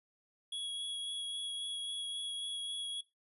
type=tone with vibrato; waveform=square; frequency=3337 Hz; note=G#7; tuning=8 cents sharp; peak=-38 dBFS; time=0.52-3.01 s; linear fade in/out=5 ms; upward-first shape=triangle; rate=3.7 Hz; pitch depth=12 cents each way; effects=noise-tail reverb RT60 0.2 s tail -17 dB re dry + resampled to 32000 Hz